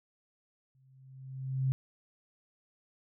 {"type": "tone with exponential growth", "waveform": "sine", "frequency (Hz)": 132.3, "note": "C3", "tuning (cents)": 20, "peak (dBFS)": -24, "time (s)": [0.75, 1.72], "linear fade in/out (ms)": 0, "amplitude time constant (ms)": 210, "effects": []}